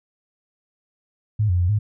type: tone with pitch steps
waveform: sine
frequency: 106.7 / 89.2 / 88.2 / 105.3 Hz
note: G#2 / F2 / F2 / G#2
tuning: +47 / +37 / +18 / +24 cents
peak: -16 dBFS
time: 1.39-1.79 s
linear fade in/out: 10 ms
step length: 100 ms
effects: none